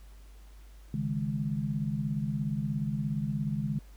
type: chord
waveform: sine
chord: C# suspended second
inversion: none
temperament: equal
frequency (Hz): 138.59 / 155.56 / 207.7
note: C#3 / D#3 / G#3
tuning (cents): 0 / 0 / 0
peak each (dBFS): -33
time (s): 0.94-3.79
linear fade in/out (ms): 2
effects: added 50 Hz sine -48 dBFS peak until 3.96 s + pink hiss -62 dBFS RMS until 3.96 s